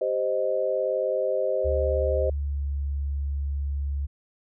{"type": "chord", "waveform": "sine", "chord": "C minor", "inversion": "second", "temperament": "equal", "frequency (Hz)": [392, 523.3, 622.3], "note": ["G4", "C5", "Eb5"], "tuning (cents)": [0, 0, 0], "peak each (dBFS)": [-30, -25, -27], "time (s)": [0.01, 2.3], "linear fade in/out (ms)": 5}
{"type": "tone with pitch glide", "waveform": "sine", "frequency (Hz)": [71.9, 70.38], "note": ["D2", "C#2"], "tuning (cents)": [-36, 27], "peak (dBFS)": -25, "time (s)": [1.64, 4.07], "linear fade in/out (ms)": 20, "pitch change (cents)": -37, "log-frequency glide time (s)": [2.24, 2.66]}
{"effects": []}